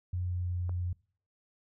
sine tone with pitch glide, 89.7 to 88.93 Hz, F2 to F2, +47 to +32 cents, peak -30 dBFS, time 0.13-0.93 s, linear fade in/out 5 ms, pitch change -15 cents, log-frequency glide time 0.23-0.54 s
click, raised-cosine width 1 ms, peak -32 dBFS, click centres 0.694 s
effects noise-tail reverb RT60 0.5 s tail -24 dB re dry

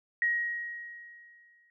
sine tone with exponential decay, 1891 Hz, A#6, 24 cents sharp, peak -23 dBFS, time 0.22-1.7 s, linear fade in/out 1 ms, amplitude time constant 320 ms, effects none

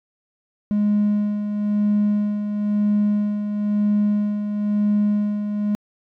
triangle tone with tremolo, 207.7 Hz, G#3, in tune, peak -12 dBFS, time 0.71-5.75 s, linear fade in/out 0 ms, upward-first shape sine, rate 1 Hz, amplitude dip 60%, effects tanh soft clip ceiling -11 dBFS

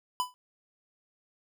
square tone with exponential decay, 997 Hz, B5, 16 cents sharp, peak -24 dBFS, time 0.2-0.34 s, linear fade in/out 0 ms, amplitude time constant 30 ms, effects none

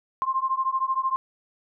sine beating tone pair, 1051 / 1064 Hz, C6 / C6, +7 / +29 cents, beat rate 13 Hz, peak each -25 / -26 dBFS, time 0.22-1.16 s, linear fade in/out 0 ms, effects none

